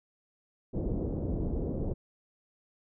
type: low-pass noise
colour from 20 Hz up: pink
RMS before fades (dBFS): -32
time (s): 0.73-1.94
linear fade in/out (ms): 20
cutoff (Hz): 500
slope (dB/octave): 24
effects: none